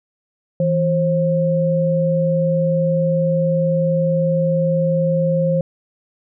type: tone pair together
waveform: sine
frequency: 164.1 / 533.2 Hz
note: E3 / C5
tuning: -8 / +33 cents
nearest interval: octave + minor sixth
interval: 2041 cents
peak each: -17 dBFS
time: 0.6-5.61 s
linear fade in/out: 2 ms
effects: none